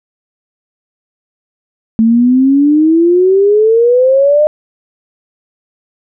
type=exponential sweep; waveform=sine; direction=up; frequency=220.5 to 613 Hz; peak=-5 dBFS; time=1.99-4.47 s; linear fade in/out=0 ms; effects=none